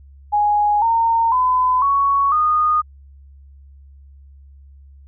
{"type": "tone with pitch steps", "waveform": "sine", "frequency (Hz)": [830.6, 916.3, 1010.8, 1115.1, 1230.2], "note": ["G#5", "A#5", "B5", "C#6", "D#6"], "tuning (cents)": [0, -30, 40, 10, -20], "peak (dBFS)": -13, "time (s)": [0.32, 2.82], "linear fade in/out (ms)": 20, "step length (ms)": 500, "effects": ["added 69 Hz sine -41 dBFS peak until 5.07 s"]}